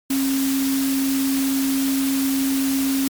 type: tone in noise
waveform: sine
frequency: 270 Hz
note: C#4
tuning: 45 cents flat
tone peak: -18 dBFS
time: 0.1-3.08 s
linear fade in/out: 5 ms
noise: white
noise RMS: -28 dBFS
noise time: 0.1-3.08 s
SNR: +7 dB
effects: MP3 96 kbps